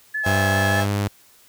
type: tone with vibrato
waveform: sine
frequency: 1714 Hz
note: A6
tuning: 46 cents flat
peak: -22 dBFS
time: 0.14-0.81 s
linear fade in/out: 10 ms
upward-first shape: triangle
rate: 5 Hz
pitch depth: 23 cents each way
type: chord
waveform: 35% pulse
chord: C augmented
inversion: none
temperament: just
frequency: 523.3 / 654.1 / 817.6 Hz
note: C5 / E5 / G#5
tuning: 0 / -14 / -27 cents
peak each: -30 / -24 / -24 dBFS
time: 0.23-0.87 s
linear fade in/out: 50 ms
type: tone with pitch glide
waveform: sawtooth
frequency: 98 to 101.34 Hz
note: G2 to G#2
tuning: 0 to -42 cents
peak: -16 dBFS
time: 0.26-1.08 s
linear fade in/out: 5 ms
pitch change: +58 cents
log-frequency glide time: 0.56-0.9 s
effects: white hiss -53 dBFS RMS until 1.48 s